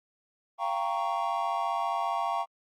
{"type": "chord", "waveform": "triangle", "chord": "G half-diminished seventh", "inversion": "third", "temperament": "equal with one note detuned", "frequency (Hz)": [689.2, 784, 932.3, 1108.7], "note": ["F5", "G5", "Bb5", "Db6"], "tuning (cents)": [-23, 0, 0, 0], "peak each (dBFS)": -31, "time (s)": [0.58, 2.46], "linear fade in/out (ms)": 50, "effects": ["Opus 32 kbps"]}